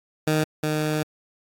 15% pulse tone pair in turn, 154.8 / 153.38 Hz, D#3 / D#3, -9 / -24 cents, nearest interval unison, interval 15 cents, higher first, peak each -13 / -16 dBFS, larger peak first, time 0.27-0.44 / 0.63-1.03 s, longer second, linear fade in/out 5 ms, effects AAC 48 kbps

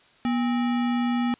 sine tone with sample-and-hold, 241.7 Hz, B3, 37 cents flat, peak -21 dBFS, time 0.25-1.34 s, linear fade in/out 0 ms, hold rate 1050 Hz, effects white hiss -57 dBFS RMS until 1.39 s + resampled to 8000 Hz

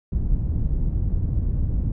pink low-pass noise, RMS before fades -22 dBFS, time 0.12-1.92 s, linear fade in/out 5 ms, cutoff 120 Hz, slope 12 dB/octave, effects none

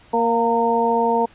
harmonic tone with a mistuned harmonic, 233.1 Hz, A#3, in tune, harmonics 1 / 2 / 3 / 4, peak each -24 / -20 / -23 / -19 dBFS, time 0.13-1.26 s, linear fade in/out 10 ms, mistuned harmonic 4, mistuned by -29 cents, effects pink hiss -50 dBFS RMS until 1.34 s + resampled to 8000 Hz

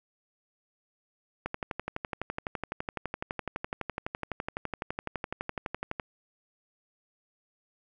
click train, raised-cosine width 0.5 ms, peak -17 dBFS, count 55, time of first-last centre 1.46-5.998 s, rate 11.9 Hz, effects none

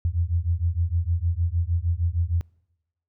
sine beating tone pair, 82.41 / 88.91 Hz, E2 / F2, 0 / +31 cents, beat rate 6.5 Hz, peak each -24 dBFS, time 0.05-2.41 s, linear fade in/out 0 ms, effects noise-tail reverb RT60 0.9 s tail -25 dB re dry

